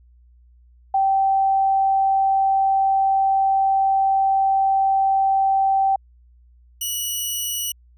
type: tone pair in turn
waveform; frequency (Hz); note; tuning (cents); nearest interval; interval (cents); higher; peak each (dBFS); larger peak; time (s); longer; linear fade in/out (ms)
sine / 10% pulse; 777 / 2934; G5 / F#7; -16 / -15; octave + major seventh; 2301; second; -15; neither; 0.94-5.96 / 6.81-7.72; first; 5
effects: added 60 Hz sine -49 dBFS peak until 7.97 s